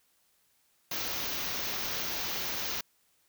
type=band-stop noise; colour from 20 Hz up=white; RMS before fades=-34 dBFS; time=0.91-2.81 s; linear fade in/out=5 ms; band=6600 to 14000 Hz; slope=96 dB/octave; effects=white hiss -70 dBFS RMS until 3.28 s